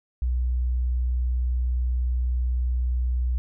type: tone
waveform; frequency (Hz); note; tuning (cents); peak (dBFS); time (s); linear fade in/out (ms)
sine; 61.74; B1; 0; -21; 0.22-3.38; 0
effects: none